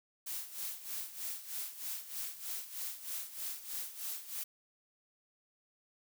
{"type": "noise with tremolo", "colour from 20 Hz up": "blue", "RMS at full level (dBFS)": -39, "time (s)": [0.26, 4.44], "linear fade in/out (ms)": 10, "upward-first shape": "sine", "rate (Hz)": 3.2, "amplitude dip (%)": 75, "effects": []}